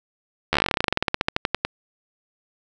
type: slowing click train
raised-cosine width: 0.3 ms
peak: -3 dBFS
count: 27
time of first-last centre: 0.53-1.65 s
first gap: 12 ms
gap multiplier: 1.09
effects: none